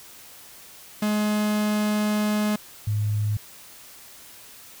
45% pulse / sine tone pair in turn, 210.8 / 105.4 Hz, G#3 / G#2, +26 / +26 cents, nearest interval octave, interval 1200 cents, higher first, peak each -21 dBFS, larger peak neither, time 1.02-2.56 / 2.87-3.37 s, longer first, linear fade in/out 5 ms, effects white hiss -46 dBFS RMS until 4.8 s

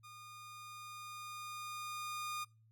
sawtooth tone with level ramp, 1220 Hz, D#6, 34 cents flat, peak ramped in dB -49 to -35 dBFS, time 0.03-2.45 s, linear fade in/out 20 ms, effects noise-tail reverb RT60 0.3 s tail -23 dB re dry + added 111 Hz sine -64 dBFS peak until 2.71 s

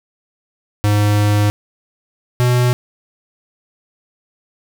square tone pair in turn, 103.83 / 123.48 Hz, G#2 / B2, 0 / 0 cents, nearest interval minor third, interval 300 cents, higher second, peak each -12 dBFS, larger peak neither, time 0.84-1.5 / 2.4-2.73 s, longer first, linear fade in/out 0 ms, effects none

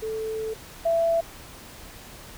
sine tone pair in turn, 440 / 666.7 Hz, A4 / E5, 0 / +19 cents, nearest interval perfect fifth, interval 719 cents, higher second, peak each -27 / -19 dBFS, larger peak second, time 0.02-0.54 / 0.85-1.21 s, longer first, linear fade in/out 10 ms, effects pink hiss -44 dBFS RMS until 2.37 s

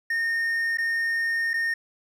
triangle tone with dropouts, 1835 Hz, A#6, 28 cents flat, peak -21 dBFS, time 0.1-1.74 s, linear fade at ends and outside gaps 5 ms, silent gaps 0.773-0.783 / 1.534-1.539 s, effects none

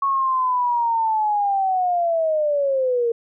sine linear sweep, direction down, 1108.7 to 458.7 Hz, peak -17 dBFS, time 0.02-3.12 s, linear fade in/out 5 ms, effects none

